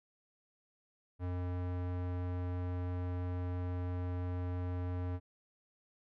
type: tone with low-pass filter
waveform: square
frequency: 89.7 Hz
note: F2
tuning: 47 cents sharp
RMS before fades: -37 dBFS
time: 1.19-5.2 s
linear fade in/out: 50 ms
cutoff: 1500 Hz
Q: 0.54
effects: none